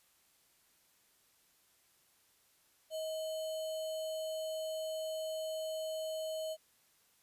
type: tone with sample-and-hold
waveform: sine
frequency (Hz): 633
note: D#5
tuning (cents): +30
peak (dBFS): -36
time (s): 2.9-6.57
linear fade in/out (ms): 50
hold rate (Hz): 3675
effects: white hiss -70 dBFS RMS until 7.22 s + resampled to 32000 Hz